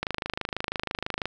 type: click train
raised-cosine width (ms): 0.3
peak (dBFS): -12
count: 33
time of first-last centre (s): 0.03-1.256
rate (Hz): 26.1
effects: none